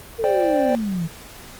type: exponential sweep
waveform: sine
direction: down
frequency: 471.3 to 158 Hz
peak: -21 dBFS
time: 0.18-1.08 s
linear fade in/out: 20 ms
type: chord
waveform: triangle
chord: C suspended second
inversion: none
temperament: just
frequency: 523.3 / 588.7 / 784.9 Hz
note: C5 / D5 / G5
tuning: 0 / +4 / +2 cents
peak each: -20 / -18 / -22 dBFS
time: 0.24-0.75 s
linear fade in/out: 0 ms
effects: pink hiss -41 dBFS RMS until 1.59 s + Opus 32 kbps